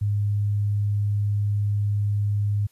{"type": "tone", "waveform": "sine", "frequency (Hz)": 102.8, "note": "G#2", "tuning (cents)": -17, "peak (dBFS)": -20, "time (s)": [0.01, 2.67], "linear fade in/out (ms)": 10, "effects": ["white hiss -63 dBFS RMS until 2.71 s", "resampled to 32000 Hz"]}